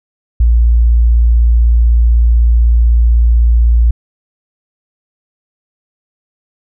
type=tone; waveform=sine; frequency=58 Hz; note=A#1; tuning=8 cents flat; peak=-5 dBFS; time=0.4-3.91 s; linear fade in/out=5 ms; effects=none